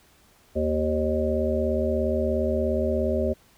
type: harmonic tone with a mistuned harmonic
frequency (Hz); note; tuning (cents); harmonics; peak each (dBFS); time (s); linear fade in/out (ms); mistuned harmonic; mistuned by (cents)
77; D#2; -17; 1 / 3 / 5 / 7 / 8; -28 / -28 / -28 / -28 / -28; 0.55-3.34; 20; 3; +30
effects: pink hiss -58 dBFS RMS until 3.57 s